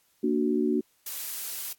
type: chord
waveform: sine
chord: Bb augmented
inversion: none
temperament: equal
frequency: 233.1 / 293.7 / 370 Hz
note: Bb3 / D4 / F#4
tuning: 0 / 0 / 0 cents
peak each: -27 dBFS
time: 0.23-0.81 s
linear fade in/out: 10 ms
type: noise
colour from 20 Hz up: blue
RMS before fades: -34 dBFS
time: 1.06-1.73 s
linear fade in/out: 5 ms
effects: white hiss -67 dBFS RMS until 1.78 s + AAC 64 kbps